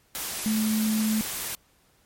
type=tone in noise; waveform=sine; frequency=217.2 Hz; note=A3; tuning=22 cents flat; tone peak=-22 dBFS; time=0.46-1.21 s; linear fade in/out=0 ms; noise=white; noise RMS=-32 dBFS; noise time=0.15-1.55 s; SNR=+7 dB; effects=pink hiss -63 dBFS RMS until 2.05 s + MP3 64 kbps